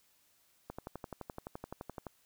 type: click train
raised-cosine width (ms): 1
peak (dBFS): -27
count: 17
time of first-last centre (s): 0.7-2.068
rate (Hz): 11.7
effects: white hiss -70 dBFS RMS until 2.25 s